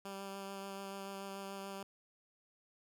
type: tone with vibrato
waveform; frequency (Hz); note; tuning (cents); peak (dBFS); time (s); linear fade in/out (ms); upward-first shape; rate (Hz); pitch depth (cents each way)
10% pulse; 196; G3; 0; -35; 0.05-1.83; 2; sine; 6.9; 12
effects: none